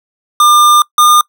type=tone pair in turn; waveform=square; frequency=1200 / 1211.1 Hz; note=D6 / D#6; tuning=+37 / -47 cents; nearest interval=unison; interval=16 cents; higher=second; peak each=-5 dBFS; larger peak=neither; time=0.4-0.82 / 0.98-1.21 s; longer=first; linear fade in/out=2 ms; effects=noise-tail reverb RT60 0.1 s tail -23 dB re dry